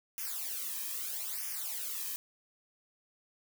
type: noise with flanger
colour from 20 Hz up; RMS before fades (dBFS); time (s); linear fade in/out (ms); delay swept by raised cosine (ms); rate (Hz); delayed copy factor
blue; -38; 0.18-2.16; 0; 0.24 to 1.44; 0.78; -0.95
effects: none